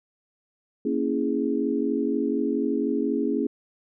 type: chord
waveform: sine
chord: A# half-diminished seventh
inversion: none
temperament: equal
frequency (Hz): 233.1 / 277.2 / 329.6 / 415.3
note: A#3 / C#4 / E4 / G#4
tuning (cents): 0 / 0 / 0 / 0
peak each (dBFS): -28 / -26 / -29 / -28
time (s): 0.85-3.47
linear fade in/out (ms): 5
effects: none